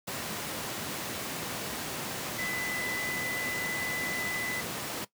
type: tone in noise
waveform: sine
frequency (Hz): 2003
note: B6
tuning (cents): +24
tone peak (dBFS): -33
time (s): 2.38-4.61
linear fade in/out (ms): 10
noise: pink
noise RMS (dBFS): -35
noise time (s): 0.07-5.05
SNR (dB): -1
effects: noise-tail reverb RT60 0.1 s tail -17 dB re dry + high-pass 150 Hz 12 dB/octave